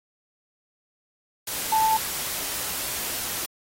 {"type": "tone in noise", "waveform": "sine", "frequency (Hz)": 880, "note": "A5", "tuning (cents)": 0, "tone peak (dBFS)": -18, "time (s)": [1.72, 1.97], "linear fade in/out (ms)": 5, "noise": "white", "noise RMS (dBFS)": -30, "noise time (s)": [1.47, 3.46], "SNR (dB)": 9, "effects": ["AAC 48 kbps"]}